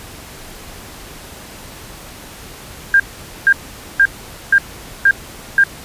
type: tone bursts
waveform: sine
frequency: 1601 Hz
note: G6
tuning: 36 cents sharp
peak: -6 dBFS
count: 6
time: 2.94-5.638 s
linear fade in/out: 2 ms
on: 58 ms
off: 470 ms
effects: pink hiss -35 dBFS RMS until 5.84 s + resampled to 32000 Hz